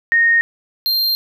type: tone pair in turn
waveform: sine / square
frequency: 1853 / 4182 Hz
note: A#6 / C8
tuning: -11 / -2 cents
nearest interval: octave + major second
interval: 1409 cents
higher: second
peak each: -10 / -15 dBFS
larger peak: first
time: 0.12-0.41 / 0.86-1.15 s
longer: neither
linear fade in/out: 0 ms
effects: none